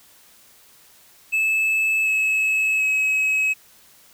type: tone with pitch steps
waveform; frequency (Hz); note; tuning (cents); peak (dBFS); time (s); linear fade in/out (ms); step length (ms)
triangle; 2610 / 2584 / 2559; E7 / E7 / D#7; -18 / -35 / +48; -16; 1.32-3.54; 20; 740
effects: white hiss -52 dBFS RMS until 4.13 s